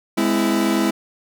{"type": "chord", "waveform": "40% pulse", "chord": "Ab augmented", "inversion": "none", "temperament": "equal with one note detuned", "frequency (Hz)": [207.7, 255.9, 329.6], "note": ["Ab3", "C4", "E4"], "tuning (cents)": [0, -38, 0], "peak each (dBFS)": [-20, -22, -19], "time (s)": [0.17, 0.91], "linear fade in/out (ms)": 10, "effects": []}